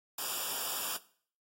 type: noise with comb filter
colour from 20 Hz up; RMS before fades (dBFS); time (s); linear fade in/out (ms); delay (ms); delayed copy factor
white; -36; 0.18-0.97; 5; 0.48; -1
effects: noise-tail reverb RT60 0.5 s tail -18 dB re dry + AAC 48 kbps